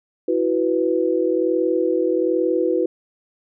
sine chord, E suspended second, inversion none, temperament just, 329.6 / 370.8 / 494.4 Hz, E4 / F#4 / B4, 0 / +4 / +2 cents, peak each -21 dBFS, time 0.28-2.86 s, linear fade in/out 5 ms, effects none

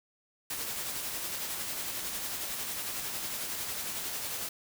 white noise with tremolo, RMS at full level -35 dBFS, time 0.5-4.49 s, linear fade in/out 5 ms, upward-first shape sine, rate 11 Hz, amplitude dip 30%, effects none

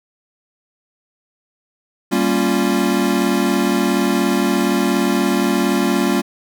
square chord, G half-diminished seventh, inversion none, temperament equal, 196 / 233.1 / 277.2 / 349.2 Hz, G3 / Bb3 / Db4 / F4, 0 / 0 / 0 / 0 cents, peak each -21 dBFS, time 2.11-6.22 s, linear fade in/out 20 ms, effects none

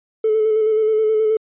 triangle tone with vibrato, 434.9 Hz, A4, 20 cents flat, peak -10 dBFS, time 0.24-1.37 s, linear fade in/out 5 ms, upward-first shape square, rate 9.4 Hz, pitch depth 23 cents each way, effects tanh soft clip ceiling -11 dBFS + resampled to 8000 Hz

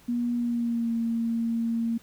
sine tone with pitch glide, 240 to 230.1 Hz, B3 to A#3, -49 to -22 cents, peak -24 dBFS, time 0.08-1.98 s, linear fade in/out 10 ms, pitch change -73 cents, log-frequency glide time 0.36-0.95 s, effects pink hiss -56 dBFS RMS until 2.02 s

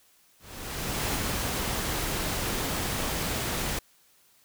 pink noise with ADSR envelope, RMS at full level -28 dBFS, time 0.39-3.79 s, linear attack 760 ms, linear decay 7 ms, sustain -2 dB, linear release 5 ms, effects white hiss -62 dBFS RMS until 4.44 s

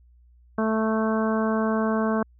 harmonic tone, 220 Hz, A3, in tune, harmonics 1 / 2 / 3 / 4 / 5 / 6 / 7, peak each -23 / -28 / -29 / -35 / -31 / -37 / -35 dBFS, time 0.58-2.23 s, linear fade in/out 5 ms, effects added 60 Hz sine -52 dBFS peak until 2.39 s

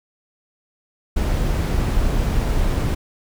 brown noise, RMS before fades -19 dBFS, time 1.16-2.95 s, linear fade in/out 10 ms, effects none

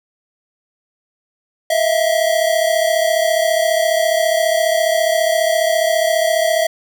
square tone pair together, 640.3 / 675 Hz, D#5 / E5, +49 / +41 cents, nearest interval minor second, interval 92 cents, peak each -16 / -18 dBFS, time 1.7-6.67 s, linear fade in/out 5 ms, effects none

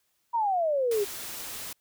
sine exponential sweep, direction down, 967 to 392 Hz, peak -23 dBFS, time 0.33-1.05 s, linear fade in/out 20 ms
white noise, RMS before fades -38 dBFS, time 0.91-1.73 s, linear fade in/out 5 ms
effects white hiss -73 dBFS RMS until 1.8 s

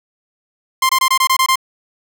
sawtooth tone bursts, 1050 Hz, C6, 6 cents sharp, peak -7 dBFS, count 8, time 0.82-1.557 s, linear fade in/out 5 ms, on 72 ms, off 23 ms, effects none

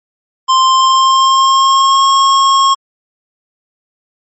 square tone with pitch glide, 1046.5 to 1085.9 Hz, C6 to C#6, 0 to -36 cents, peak -7 dBFS, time 0.48-2.75 s, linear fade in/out 20 ms, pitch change +64 cents, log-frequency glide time 0.64-2.08 s, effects MP3 32 kbps

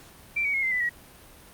sine tone with pitch steps, 2349 / 2255 / 2164 / 2077 / 1993.6 / 1913.5 Hz, D7 / C#7 / C#7 / C7 / B6 / A#6, 0 / +29 / -42 / -13 / +16 / +45 cents, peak -23 dBFS, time 0.36-0.894 s, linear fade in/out 10 ms, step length 89 ms, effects pink hiss -50 dBFS RMS until 1.53 s + Opus 48 kbps

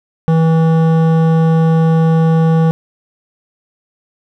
sine tone with hard clipping, 162.3 Hz, E3, 27 cents flat, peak -10 dBFS, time 0.28-2.71 s, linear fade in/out 0 ms, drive 13 dB, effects none

